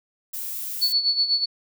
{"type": "noise", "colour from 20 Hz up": "violet", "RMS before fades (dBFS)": -31, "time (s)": [0.33, 0.93], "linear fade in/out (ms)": 10}
{"type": "tone with tremolo", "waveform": "sine", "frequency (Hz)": 4435, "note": "C#8", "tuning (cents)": 0, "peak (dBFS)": -16, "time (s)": [0.81, 1.46], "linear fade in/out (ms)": 20, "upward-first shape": "sine", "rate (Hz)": 8.1, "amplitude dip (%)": 70}
{"effects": []}